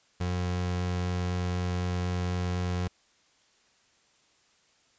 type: tone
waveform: 30% pulse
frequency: 89.6 Hz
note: F2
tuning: 45 cents sharp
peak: -25 dBFS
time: 0.2-2.88 s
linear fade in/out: 10 ms
effects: white hiss -65 dBFS RMS until 4.98 s + resampled to 16000 Hz